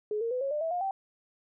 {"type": "tone with pitch steps", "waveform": "sine", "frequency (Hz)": [423.1, 461.4, 503.2, 548.7, 598.4, 652.5, 711.6, 776], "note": ["G#4", "A#4", "B4", "C#5", "D5", "E5", "F5", "G5"], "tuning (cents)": [32, -18, 32, -18, 32, -18, 32, -18], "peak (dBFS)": -28, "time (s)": [0.11, 0.91], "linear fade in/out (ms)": 2, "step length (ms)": 100, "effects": []}